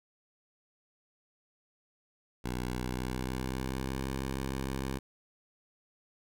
10% pulse tone with pitch glide, 61.74 to 66.55 Hz, B1 to C2, 0 to +30 cents, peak -25 dBFS, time 2.44-4.99 s, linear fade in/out 10 ms, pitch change +130 cents, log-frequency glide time 2.63-4.08 s, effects none

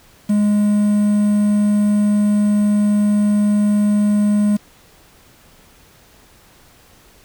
triangle tone with quantisation, 207.7 Hz, G#3, in tune, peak -10 dBFS, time 0.29-4.57 s, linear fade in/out 10 ms, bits 6, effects pink hiss -49 dBFS RMS until 7.24 s

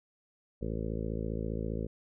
harmonic tone, 55 Hz, A1, in tune, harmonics 1 / 2 / 3 / 4 / 5 / 6 / 7 / 8 / 9 / 10, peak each -37 / -39 / -40 / -40 / -46 / -44 / -44 / -43 / -44 / -49 dBFS, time 0.61-1.87 s, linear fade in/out 10 ms, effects none

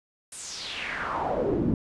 brown noise with band-pass filter sweep, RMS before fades -29 dBFS, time 0.32-1.74 s, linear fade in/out 2 ms, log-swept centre 9900 to 210 Hz, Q 3.6, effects resampled to 24000 Hz

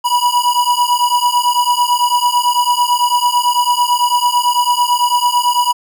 square beating tone pair, 970 / 979 Hz, B5 / B5, -31 / -15 cents, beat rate 9 Hz, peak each -15 dBFS, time 0.04-5.73 s, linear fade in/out 20 ms, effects none

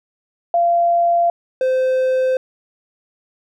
sine / triangle tone pair in turn, 688 / 517.3 Hz, F5 / C5, -26 / -20 cents, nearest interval perfect fourth, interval 494 cents, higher first, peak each -12 dBFS, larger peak neither, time 0.54-1.3 / 1.61-2.37 s, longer neither, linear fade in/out 2 ms, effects none

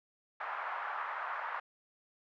white band-pass noise, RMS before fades -39 dBFS, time 0.4-1.6 s, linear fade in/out 5 ms, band 800 to 1500 Hz, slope 24 dB/octave, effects none

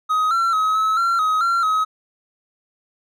triangle tone with pitch steps, 1259 / 1355 / 1274 / 1293 / 1367 / 1265 / 1370 / 1272 Hz, D#6 / E6 / D#6 / E6 / F6 / D#6 / F6 / D#6, +20 / +47 / +41 / -34 / -37 / +28 / -34 / +38 cents, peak -14 dBFS, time 0.09-1.85 s, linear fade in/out 20 ms, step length 220 ms, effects none

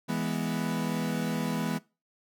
40% pulse chord, E major, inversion none, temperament equal, 164.81 / 207.7 / 246.9 Hz, E3 / G#3 / B3, 0 / 0 / 0 cents, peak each -32 dBFS, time 0.08-1.79 s, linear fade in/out 20 ms, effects noise-tail reverb RT60 0.3 s tail -21 dB re dry

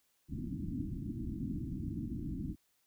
white low-pass noise, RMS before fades -39 dBFS, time 0.28-2.56 s, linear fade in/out 50 ms, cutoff 320 Hz, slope 96 dB/octave, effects white hiss -75 dBFS RMS until 2.86 s

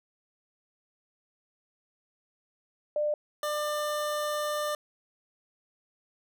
sine / 25% pulse tone pair in turn, 597 / 597 Hz, D5 / D5, +28 / +28 cents, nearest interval unison, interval 0 cents, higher neither, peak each -25 dBFS, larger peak neither, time 2.96-3.14 / 3.43-4.75 s, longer second, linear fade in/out 2 ms, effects none

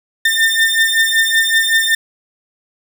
30% pulse beating tone pair, 1800 / 1805.3 Hz, A6 / A6, +39 / +44 cents, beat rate 5.3 Hz, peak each -12 dBFS, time 0.25-1.95 s, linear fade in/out 5 ms, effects none

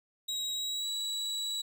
35% pulse tone with pitch glide, 3828 to 3908 Hz, A#7 to B7, +45 to -19 cents, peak -31 dBFS, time 0.28-1.62 s, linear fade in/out 10 ms, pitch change +36 cents, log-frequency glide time 0.55-0.89 s, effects none

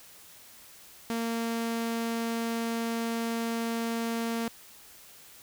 sawtooth tone, 230 Hz, A#3, 23 cents flat, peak -25 dBFS, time 1.1-4.48 s, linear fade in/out 0 ms, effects white hiss -52 dBFS RMS until 5.42 s

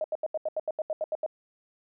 sine tone bursts, 623 Hz, D#5, 2 cents sharp, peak -26 dBFS, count 12, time 0.01-1.263 s, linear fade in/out 2 ms, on 32 ms, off 79 ms, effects none

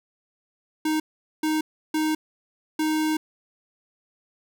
square tone bursts at uneven times, 311.1 Hz, D#4, in tune, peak -22 dBFS, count 4, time 0.85-1 / 1.43-1.61 / 1.94-2.15 / 2.79-3.17 s, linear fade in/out 5 ms, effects none

